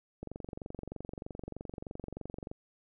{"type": "click train", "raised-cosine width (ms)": 2, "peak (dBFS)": -27, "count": 54, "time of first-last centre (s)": [0.23, 2.514], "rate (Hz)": 23.2, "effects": []}